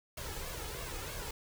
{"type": "noise with flanger", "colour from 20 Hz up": "pink", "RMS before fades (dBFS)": -41, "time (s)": [0.17, 1.31], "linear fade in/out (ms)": 5, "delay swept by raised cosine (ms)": [1.8, 2.37], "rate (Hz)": 3.1, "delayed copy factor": 0.6, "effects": []}